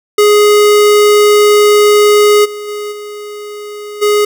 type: tone with level steps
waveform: square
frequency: 416.5 Hz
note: G#4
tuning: 5 cents sharp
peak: -5 / -22 / -19 / -24 / -8 dBFS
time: 0.18-4.25 s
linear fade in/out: 5 ms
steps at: 2.44 / 2.67 / 2.91 / 4.01 s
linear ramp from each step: 20 ms
effects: none